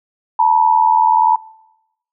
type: tone pair together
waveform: sine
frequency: 882.5 / 963 Hz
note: A5 / B5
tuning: +5 / -44 cents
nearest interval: major second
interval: 151 cents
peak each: -12 dBFS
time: 0.39-1.36 s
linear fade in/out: 5 ms
effects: noise-tail reverb RT60 0.9 s tail -23 dB re dry